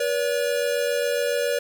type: tone pair together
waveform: square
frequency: 483.8 / 571 Hz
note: B4 / D5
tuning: -36 / -49 cents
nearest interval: minor third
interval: 287 cents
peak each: -25 dBFS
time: 0-1.59 s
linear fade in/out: 5 ms
effects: none